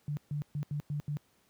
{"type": "tone bursts at uneven times", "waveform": "sine", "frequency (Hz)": 146.83, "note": "D3", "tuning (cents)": 0, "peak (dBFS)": -31, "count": 6, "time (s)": [[0.08, 0.17], [0.31, 0.42], [0.55, 0.63], [0.71, 0.8], [0.9, 1], [1.08, 1.17]], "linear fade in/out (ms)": 0, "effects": ["pink hiss -69 dBFS RMS until 1.49 s", "high-pass 80 Hz 12 dB/octave"]}